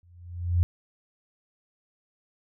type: tone with exponential growth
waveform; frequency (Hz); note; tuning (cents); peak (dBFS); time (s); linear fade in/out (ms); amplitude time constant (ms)
sine; 87.31; F2; 0; -16; 0.03-0.63; 0; 130
effects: none